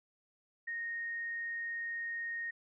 sine tone, 1858 Hz, A#6, 6 cents flat, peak -36 dBFS, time 0.67-2.51 s, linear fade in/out 10 ms, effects none

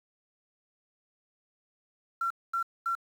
triangle tone bursts, 1361 Hz, F6, 45 cents flat, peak -23 dBFS, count 3, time 2.21-2.952 s, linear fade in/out 5 ms, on 94 ms, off 230 ms, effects tanh soft clip ceiling -25 dBFS + 9-bit

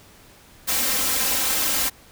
white noise with comb filter, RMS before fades -22 dBFS, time 0.67-1.9 s, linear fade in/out 20 ms, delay 3.8 ms, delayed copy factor +0.9, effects pink hiss -50 dBFS RMS until 2.11 s

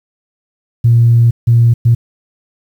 sine tone bursts at uneven times, 117.4 Hz, A#2, 13 cents sharp, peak -4 dBFS, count 3, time 0.84-1.31 / 1.47-1.74 / 1.85-1.95 s, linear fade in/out 10 ms, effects tanh soft clip ceiling 0 dBFS + 7-bit

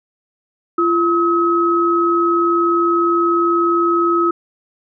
sine tone pair together, 342.1 / 1279 Hz, F4 / D#6, -36 / +47 cents, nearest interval octave + major seventh, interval 2283 cents, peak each -15 dBFS, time 0.78-4.31 s, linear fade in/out 5 ms, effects none

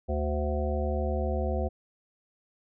harmonic tone with a mistuned harmonic, 74 Hz, D2, 14 cents sharp, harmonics 1 / 3 / 5 / 7 / 9 / 10, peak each -28 / -36 / -36 / -34 / -36 / -39 dBFS, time 0.08-1.69 s, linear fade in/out 20 ms, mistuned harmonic 10, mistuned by +15 cents, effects none

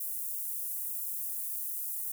pink high-pass noise, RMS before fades -36 dBFS, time 0-2.12 s, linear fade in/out 5 ms, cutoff 11000 Hz, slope 24 dB/octave, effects none

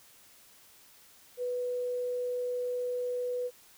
sine tone, 493.9 Hz, B4, in tune, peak -30 dBFS, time 1.37-3.51 s, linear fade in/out 50 ms, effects white hiss -58 dBFS RMS until 3.77 s

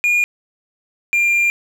triangle tone pair in turn, 2430 / 2392 Hz, D#7 / D7, -42 / +31 cents, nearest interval unison, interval 27 cents, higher first, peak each -11 dBFS, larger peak neither, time 0.04-0.24 / 1.13-1.5 s, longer second, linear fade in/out 0 ms, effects none

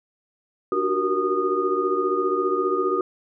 sine tone cluster, 297.6 / 366.4 / 381.3 / 470 / 1230 Hz, D4 / F#4 / G4 / A#4 / D#6, +23 / -17 / -48 / +14 / -20 cents, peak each -31 / -25 / -25 / -28 / -25 dBFS, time 0.72-3.01 s, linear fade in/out 2 ms, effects none

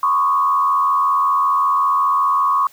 sine tone with frequency modulation, 1108.7 Hz, C#6, in tune, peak -13 dBFS, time 0.03-2.67 s, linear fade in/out 2 ms, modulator 85.3 Hz, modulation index 0.92, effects white hiss -49 dBFS RMS until 2.72 s

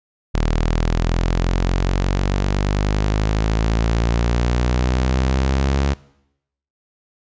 sawtooth exponential sweep, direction up, 38.89 to 69.8 Hz, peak -12 dBFS, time 0.34-5.94 s, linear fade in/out 10 ms, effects noise-tail reverb RT60 0.8 s tail -21 dB re dry + resampled to 16000 Hz

